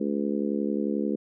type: harmonic tone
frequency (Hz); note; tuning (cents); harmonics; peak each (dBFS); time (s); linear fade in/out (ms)
71.3; C#2; +49; 3 / 4 / 5 / 6 / 7; -28 / -30 / -32 / -34 / -35; 0-1.16; 10
effects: none